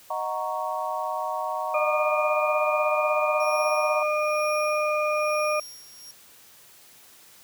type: chord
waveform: sine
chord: D# minor seventh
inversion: none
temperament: equal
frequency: 622.3 / 740 / 932.3 / 1108.7 Hz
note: D#5 / F#5 / A#5 / C#6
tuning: 0 / 0 / 0 / 0 cents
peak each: -32 / -32 / -31 / -32 dBFS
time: 0.1-4.03 s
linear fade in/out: 5 ms
type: harmonic tone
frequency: 606 Hz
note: D#5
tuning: 46 cents flat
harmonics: 1 / 2 / 4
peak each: -24 / -27 / -30 dBFS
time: 1.74-5.6 s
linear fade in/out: 5 ms
type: tone with tremolo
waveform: sawtooth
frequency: 5588 Hz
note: F8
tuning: in tune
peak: -33 dBFS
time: 3.4-6.11 s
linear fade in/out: 2 ms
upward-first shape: sine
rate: 1.1 Hz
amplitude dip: 75%
effects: white hiss -52 dBFS RMS until 7.43 s + high-pass 60 Hz 12 dB/octave